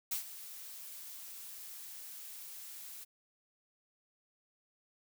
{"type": "noise with ADSR envelope", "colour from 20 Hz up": "blue", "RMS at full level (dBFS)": -34, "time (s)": [0.11, 3.05], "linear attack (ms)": 11, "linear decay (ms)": 110, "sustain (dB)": -14, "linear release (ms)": 21, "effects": []}